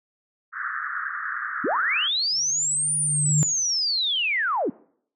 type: band-pass noise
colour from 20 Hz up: pink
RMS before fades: -30 dBFS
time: 0.52-2.09 s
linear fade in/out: 50 ms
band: 1200 to 1800 Hz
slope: 96 dB/octave
type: linear two-way sweep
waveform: sine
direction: up then down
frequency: 207.7 to 9610 to 207.7 Hz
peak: -21 dBFS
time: 1.64-4.7 s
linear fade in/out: 5 ms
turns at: 2.97 s
type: tone with exponential growth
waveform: sine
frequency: 149.3 Hz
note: D3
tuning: 29 cents sharp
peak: -16 dBFS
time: 2.32-3.43 s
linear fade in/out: 0 ms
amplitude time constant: 240 ms
effects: noise-tail reverb RT60 0.6 s tail -22 dB re dry